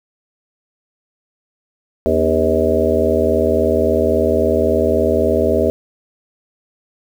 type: harmonic tone with a mistuned harmonic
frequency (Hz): 80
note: D#2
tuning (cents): +49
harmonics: 1 / 3 / 4 / 5 / 6 / 7 / 8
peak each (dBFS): -22 / -21 / -24 / -18 / -19 / -20 / -19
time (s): 2.06-5.7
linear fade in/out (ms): 0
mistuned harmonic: 4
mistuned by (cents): -91
effects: 7-bit